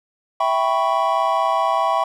triangle chord, C# half-diminished seventh, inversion first, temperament equal, 659.3 / 784 / 987.8 / 1108.7 Hz, E5 / G5 / B5 / C#6, 0 / 0 / 0 / 0 cents, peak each -20 dBFS, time 0.4-2.04 s, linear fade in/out 5 ms, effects none

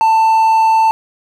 triangle tone, 889 Hz, A5, 18 cents sharp, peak -6 dBFS, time 0.01-0.91 s, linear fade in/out 0 ms, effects none

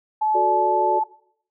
sine tone with pitch glide, 862 to 870.5 Hz, A5 to A5, -36 to -19 cents, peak -18 dBFS, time 0.21-1.04 s, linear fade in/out 10 ms, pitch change +17 cents, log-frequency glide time 0.43-0.83 s
sine chord, D major, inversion first, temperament equal with one note detuned, 367.2 / 440 / 587.3 Hz, F#4 / A4 / D5, -13 / 0 / 0 cents, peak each -23 / -27 / -24 dBFS, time 0.34-1 s, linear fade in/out 20 ms
effects noise-tail reverb RT60 0.6 s tail -19 dB re dry

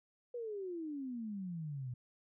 sine exponential sweep, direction down, 493.9 to 120 Hz, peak -39 dBFS, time 0.34-1.94 s, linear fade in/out 5 ms, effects none

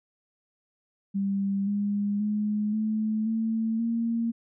sine tone with pitch steps, 197.4 / 203.7 / 210.1 / 216.8 / 223.6 / 230.7 Hz, G3 / G#3 / G#3 / A3 / A3 / A#3, +12 / -33 / +20 / -25 / +28 / -18 cents, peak -24 dBFS, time 1.14-4.32 s, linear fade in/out 20 ms, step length 530 ms, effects none

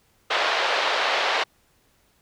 pink band-pass noise, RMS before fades -23 dBFS, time 0.3-1.44 s, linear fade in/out 10 ms, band 530 to 4200 Hz, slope 24 dB/octave, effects pink hiss -63 dBFS RMS until 2.21 s

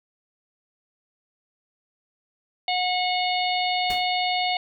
harmonic tone, 727 Hz, F#5, 31 cents flat, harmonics 1 / 3 / 4 / 5 / 6, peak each -24 / -29 / -30 / -31 / -32 dBFS, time 2.68-4.57 s, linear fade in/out 2 ms
pink noise with exponential decay, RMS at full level -32 dBFS, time 3.9-4.1 s, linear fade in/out 2 ms, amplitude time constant 42 ms
effects none

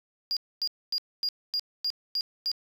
triangle tone bursts, 4833 Hz, D8, 49 cents sharp, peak -23 dBFS, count 8, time 0.31-2.516 s, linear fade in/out 0 ms, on 57 ms, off 250 ms, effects tanh soft clip ceiling -22 dBFS

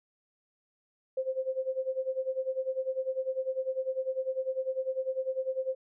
sine tone with tremolo, 523.3 Hz, C5, in tune, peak -26 dBFS, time 1.17-5.75 s, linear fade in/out 5 ms, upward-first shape sine, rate 10 Hz, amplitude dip 85%, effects none

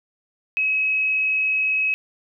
sine tone with frequency modulation, 2559 Hz, D#7, 48 cents sharp, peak -18 dBFS, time 0.57-1.94 s, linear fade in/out 0 ms, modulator 45.3 Hz, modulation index 0.34, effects none

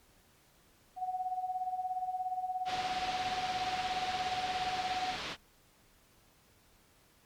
sine tone with tremolo, 740 Hz, F#5, in tune, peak -30 dBFS, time 0.96-5.17 s, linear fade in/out 50 ms, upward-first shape sine, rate 17 Hz, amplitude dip 70%
white low-pass noise, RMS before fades -40 dBFS, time 2.65-5.37 s, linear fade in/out 50 ms, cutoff 4300 Hz, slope 24 dB/octave
effects pink hiss -65 dBFS RMS until 7.25 s + MP3 96 kbps

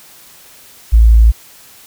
sine tone, 56 Hz, A1, 31 cents sharp, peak -3 dBFS, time 0.92-1.32 s, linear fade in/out 20 ms, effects white hiss -41 dBFS RMS until 1.86 s

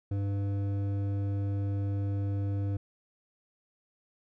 sine tone with hard clipping, 99.7 Hz, G2, 30 cents sharp, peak -30 dBFS, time 0.11-2.77 s, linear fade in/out 5 ms, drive 10 dB, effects none

